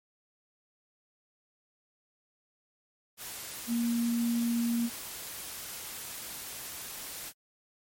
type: tone in noise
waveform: sine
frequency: 234.8 Hz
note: A#3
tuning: 13 cents sharp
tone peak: -26 dBFS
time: 3.67-4.9 s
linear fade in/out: 50 ms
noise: white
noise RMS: -41 dBFS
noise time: 3.17-7.33 s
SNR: +12 dB
effects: MP3 64 kbps